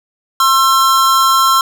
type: tone pair together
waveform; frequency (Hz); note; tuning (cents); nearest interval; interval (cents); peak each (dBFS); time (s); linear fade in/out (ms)
square; 1066.7 / 1344; C6 / E6; +33 / +33; major third; 400; -12; 0.4-1.61; 2
effects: none